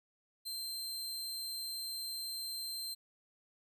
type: tone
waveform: sawtooth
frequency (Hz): 4134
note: C8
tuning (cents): -22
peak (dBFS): -36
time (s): 0.45-2.95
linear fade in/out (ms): 20
effects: none